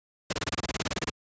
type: noise bursts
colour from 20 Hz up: pink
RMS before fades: -28 dBFS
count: 15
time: 0.3-1.099 s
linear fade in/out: 5 ms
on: 29 ms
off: 26 ms
effects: high-pass 80 Hz 12 dB/octave + resampled to 16000 Hz